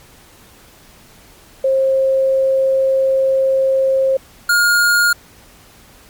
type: tone pair in turn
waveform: sine / square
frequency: 533 / 1422.9 Hz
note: C5 / F6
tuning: +32 / +32 cents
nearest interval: octave + perfect fourth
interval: 1700 cents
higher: second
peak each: -11 dBFS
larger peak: neither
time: 1.64-4.17 / 4.49-5.13 s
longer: first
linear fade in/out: 5 ms
effects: pink hiss -45 dBFS RMS until 6.09 s + MP3 96 kbps